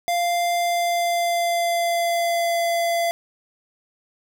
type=tone with pitch glide; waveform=square; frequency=695 to 681.1 Hz; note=F5 to F5; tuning=-9 to -44 cents; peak=-20 dBFS; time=0.08-3.11 s; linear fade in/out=0 ms; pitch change=-35 cents; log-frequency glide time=0.55-2.58 s; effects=none